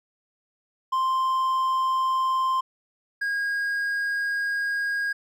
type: tone pair in turn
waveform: triangle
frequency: 1046.5 / 1633.6 Hz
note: C6 / G#6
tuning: 0 / -29 cents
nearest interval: minor sixth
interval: 771 cents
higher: second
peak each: -19 / -22 dBFS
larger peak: first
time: 0.92-2.61 / 3.21-5.13 s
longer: second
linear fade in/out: 10 ms
effects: none